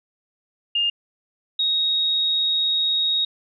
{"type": "tone pair in turn", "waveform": "sine", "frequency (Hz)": [2820, 3764], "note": ["F7", "A#7"], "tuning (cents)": [16, 16], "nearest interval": "perfect fourth", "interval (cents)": 500, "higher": "second", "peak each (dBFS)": -18, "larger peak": "neither", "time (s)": [[0.75, 0.9], [1.59, 3.25]], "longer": "second", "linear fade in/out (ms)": 5, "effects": []}